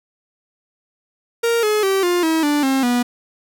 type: tone with pitch steps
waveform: 45% pulse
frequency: 465.6 / 424.5 / 387 / 352.9 / 321.7 / 293.3 / 267.4 / 243.8 Hz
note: A#4 / G#4 / G4 / F4 / E4 / D4 / C4 / B3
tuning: -2 / +38 / -22 / +18 / -42 / -2 / +38 / -22 cents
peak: -15 dBFS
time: 1.43-3.03 s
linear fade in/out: 10 ms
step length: 200 ms
effects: none